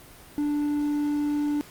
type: tone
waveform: triangle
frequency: 293.7 Hz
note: D4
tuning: in tune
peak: -21 dBFS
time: 0.38-1.61 s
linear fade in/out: 0 ms
effects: pink hiss -48 dBFS RMS until 1.7 s + Opus 32 kbps